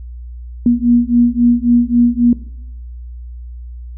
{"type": "beating tone pair", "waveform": "sine", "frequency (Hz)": [237.7, 241.4], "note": ["A#3", "B3"], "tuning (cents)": [34, -39], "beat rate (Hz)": 3.7, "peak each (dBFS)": -12, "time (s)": [0.66, 2.33], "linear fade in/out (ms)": 2, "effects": ["noise-tail reverb RT60 0.8 s tail -18 dB re dry", "added 60 Hz sine -27 dBFS peak until 3.97 s"]}